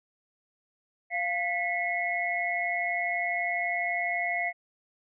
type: tone cluster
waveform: sine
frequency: 696 / 1984 / 2172 Hz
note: F5 / B6 / C#7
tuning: -6 / +7 / -36 cents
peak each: -31 dBFS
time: 1.1-4.53 s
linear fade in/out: 50 ms
effects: none